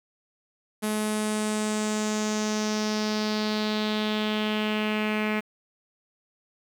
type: tone with low-pass filter sweep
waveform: sawtooth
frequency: 213.6 Hz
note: G#3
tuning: 49 cents sharp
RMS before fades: -27 dBFS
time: 0.82-5.41 s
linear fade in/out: 20 ms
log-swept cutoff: 11000 to 2300 Hz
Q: 3.5
effects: 8-bit